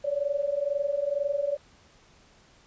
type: tone pair together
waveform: sine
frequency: 555.9 / 578 Hz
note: C#5 / D5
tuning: +5 / -28 cents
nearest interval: minor second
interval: 67 cents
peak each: -29 / -27 dBFS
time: 0.04-1.57 s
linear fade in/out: 10 ms
effects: pink hiss -58 dBFS RMS until 2.66 s + resampled to 16000 Hz